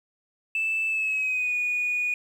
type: tone with pitch glide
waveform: sine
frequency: 2637 to 2460 Hz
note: E7 to D#7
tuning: 0 to -20 cents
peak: -22 dBFS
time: 0.55-2.14 s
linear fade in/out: 2 ms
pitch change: -120 cents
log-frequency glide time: 0.88-1.55 s
effects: tanh soft clip ceiling -20 dBFS + 9-bit